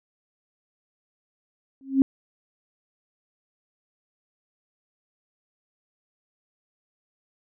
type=tone with exponential growth; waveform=sine; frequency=269.3 Hz; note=C#4; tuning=50 cents flat; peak=-10 dBFS; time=1.81-2.02 s; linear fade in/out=1 ms; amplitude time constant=44 ms; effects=none